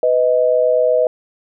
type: tone pair together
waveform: sine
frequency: 498.8 / 627 Hz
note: B4 / D#5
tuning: +17 / +13 cents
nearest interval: major third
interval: 396 cents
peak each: -14 dBFS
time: 0.03-1.07 s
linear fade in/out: 2 ms
effects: none